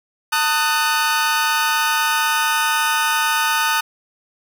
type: chord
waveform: sawtooth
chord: D# diminished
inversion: second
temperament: just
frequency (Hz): 896 / 1244.5 / 1493.4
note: A5 / D#6 / F#6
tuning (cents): +31 / 0 / +16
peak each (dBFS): -17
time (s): 0.32-3.81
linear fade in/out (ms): 10
effects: none